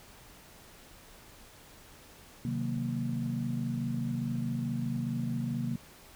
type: chord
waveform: sine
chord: C half-diminished seventh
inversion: none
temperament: equal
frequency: 130.81 / 155.56 / 185 / 233.1 Hz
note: C3 / Eb3 / Gb3 / Bb3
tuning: 0 / 0 / 0 / 0 cents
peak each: -34 / -38 / -39 / -33 dBFS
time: 2.45-5.76 s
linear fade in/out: 2 ms
effects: tanh soft clip ceiling -20 dBFS + pink hiss -54 dBFS RMS until 6.15 s